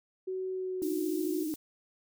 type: tone with pitch glide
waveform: sine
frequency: 374.7 to 363.2 Hz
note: F#4 to F#4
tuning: +22 to -32 cents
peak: -32 dBFS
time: 0.27-1.44 s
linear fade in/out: 10 ms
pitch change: -54 cents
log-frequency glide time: 0.51-1.23 s
type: high-pass noise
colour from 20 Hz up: white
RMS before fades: -46 dBFS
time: 0.82-1.56 s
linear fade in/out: 5 ms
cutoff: 5300 Hz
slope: 12 dB/octave
type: tone with vibrato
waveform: sine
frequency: 311.1 Hz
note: D#4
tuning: in tune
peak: -31 dBFS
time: 0.82-1.54 s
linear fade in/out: 0 ms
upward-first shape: sine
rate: 18 Hz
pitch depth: 75 cents each way
effects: none